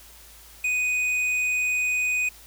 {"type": "tone with hard clipping", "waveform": "sine", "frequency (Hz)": 2490, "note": "D#7", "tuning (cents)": 1, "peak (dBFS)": -23, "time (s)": [0.64, 2.29], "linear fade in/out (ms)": 5, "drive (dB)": 6, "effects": ["added 55 Hz sine -52 dBFS peak until 2.46 s", "white hiss -49 dBFS RMS until 2.46 s"]}